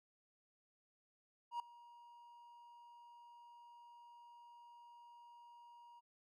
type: tone with ADSR envelope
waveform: triangle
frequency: 950 Hz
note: A#5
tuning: 33 cents sharp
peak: -35 dBFS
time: 1.51-6.01 s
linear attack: 88 ms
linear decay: 3 ms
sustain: -21 dB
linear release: 27 ms
effects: none